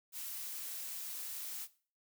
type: noise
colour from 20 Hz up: blue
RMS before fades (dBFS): -43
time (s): 0.12-1.68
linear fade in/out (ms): 50
effects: noise-tail reverb RT60 0.4 s tail -17 dB re dry